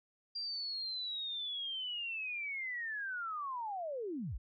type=linear sweep; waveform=sine; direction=down; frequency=4772 to 30.13 Hz; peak=-37 dBFS; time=0.35-4.38 s; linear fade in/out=10 ms; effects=none